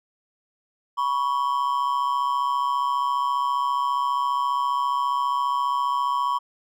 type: ring-modulated tone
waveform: triangle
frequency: 1046.5 Hz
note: C6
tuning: in tune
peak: -16 dBFS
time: 0.97-6.39 s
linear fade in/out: 20 ms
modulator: 67.4 Hz
effects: none